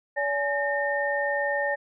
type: tone cluster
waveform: sine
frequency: 571 / 840 / 1822 Hz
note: D5 / G#5 / A#6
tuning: -49 / +19 / -40 cents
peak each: -27 / -31 / -27 dBFS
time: 0.16-1.76 s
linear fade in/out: 20 ms
effects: none